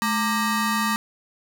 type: ring-modulated tone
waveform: 25% pulse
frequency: 698.5 Hz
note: F5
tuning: in tune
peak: -14 dBFS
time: 0.02-0.96 s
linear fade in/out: 0 ms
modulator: 483 Hz
effects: none